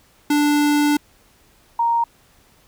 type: tone pair in turn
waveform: square / sine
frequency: 293.7 / 932.4 Hz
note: D4 / A#5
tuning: 0 / 0 cents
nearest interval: octave + minor sixth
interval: 2000 cents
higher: second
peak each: -15 dBFS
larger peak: neither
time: 0.3-0.97 / 1.79-2.04 s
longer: first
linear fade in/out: 5 ms
effects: pink hiss -55 dBFS RMS until 2.67 s